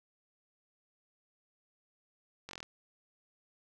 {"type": "slowing click train", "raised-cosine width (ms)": 0.2, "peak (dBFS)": -26, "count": 7, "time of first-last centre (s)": [2.49, 2.629], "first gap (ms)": 21, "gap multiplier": 1.04, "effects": []}